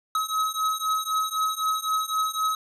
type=beating tone pair; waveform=square; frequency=1276 / 1279.9 Hz; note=D#6 / D#6; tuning=+43 / +49 cents; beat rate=3.9 Hz; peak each=-28 / -27 dBFS; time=0.15-2.55 s; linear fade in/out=2 ms; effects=resampled to 32000 Hz